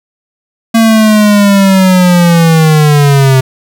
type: linear sweep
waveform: square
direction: down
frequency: 228.2 to 130 Hz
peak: -4 dBFS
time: 0.74-3.41 s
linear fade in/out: 10 ms
effects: none